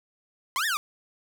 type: exponential two-way sweep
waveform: sawtooth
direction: up then down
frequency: 987.8 to 1881 to 1142 Hz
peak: -21 dBFS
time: 0.56-0.77 s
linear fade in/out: 0 ms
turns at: 0.66 s
effects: none